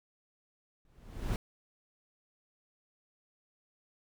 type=noise with exponential growth; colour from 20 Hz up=brown; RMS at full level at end=-28 dBFS; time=0.85-1.36 s; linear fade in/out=1 ms; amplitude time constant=110 ms; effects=none